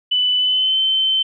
sine tone with pitch glide, 2990 to 3083 Hz, F#7 to G7, +17 to -29 cents, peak -14 dBFS, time 0.11-1.23 s, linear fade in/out 10 ms, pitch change +54 cents, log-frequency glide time 0.38-0.79 s, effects none

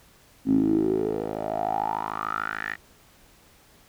10% pulse tone with band-pass filter sweep, 53.4 Hz, G#1, 49 cents sharp, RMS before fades -26 dBFS, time 0.45-2.77 s, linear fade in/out 50 ms, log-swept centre 250 to 1900 Hz, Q 8, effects pink hiss -56 dBFS RMS until 3.88 s

